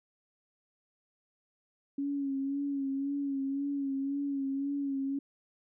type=tone with vibrato; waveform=sine; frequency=277.2 Hz; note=C#4; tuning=in tune; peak=-30 dBFS; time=1.98-5.19 s; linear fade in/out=5 ms; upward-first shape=sine; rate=1.9 Hz; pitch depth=40 cents each way; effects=none